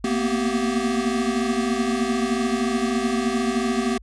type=tone cluster; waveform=square; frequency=227.1 / 236.7 / 250.3 / 385.8 Hz; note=A#3 / A#3 / B3 / G4; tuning=-45 / +27 / +23 / -28 cents; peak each=-27 dBFS; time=0.04-3.98 s; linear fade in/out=5 ms; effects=added 50 Hz sine -43 dBFS peak until 4.02 s + resampled to 22050 Hz